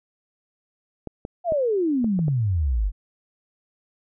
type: clicks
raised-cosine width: 2 ms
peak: -18 dBFS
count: 6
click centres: 1.073 / 1.251 / 1.522 / 2.044 / 2.191 / 2.282 s
type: exponential sweep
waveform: sine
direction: down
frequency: 730 to 43.65 Hz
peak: -19 dBFS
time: 1.44-2.92 s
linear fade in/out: 50 ms
effects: none